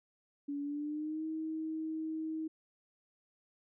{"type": "tone with pitch glide", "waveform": "sine", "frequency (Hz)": [285.6, 316.9], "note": ["D4", "D#4"], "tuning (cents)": [-48, 32], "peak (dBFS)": -35, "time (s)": [0.48, 2.48], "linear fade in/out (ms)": 10, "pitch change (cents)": 180, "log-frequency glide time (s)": [0.62, 1.25], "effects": []}